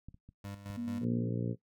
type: clicks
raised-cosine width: 5 ms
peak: -34 / -41 / -40 / -37 dBFS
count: 4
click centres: 0.086 / 0.144 / 0.29 / 0.702 s
type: tone with tremolo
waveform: 25% pulse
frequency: 100.1 Hz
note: G2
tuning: 37 cents sharp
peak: -37 dBFS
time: 0.44-1.05 s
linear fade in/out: 5 ms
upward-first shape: square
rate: 4.6 Hz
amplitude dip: 65%
type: tone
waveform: sine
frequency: 237.5 Hz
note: A#3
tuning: 33 cents sharp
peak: -34 dBFS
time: 0.77-1.3 s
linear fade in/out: 10 ms
type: harmonic tone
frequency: 58.6 Hz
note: A#1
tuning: 10 cents sharp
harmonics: 2 / 3 / 4 / 5 / 6 / 7 / 8 / 9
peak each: -35 / -37 / -40 / -41 / -47 / -45 / -45 / -49 dBFS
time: 1-1.56 s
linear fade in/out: 50 ms
effects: noise-tail reverb RT60 0.1 s tail -17 dB re dry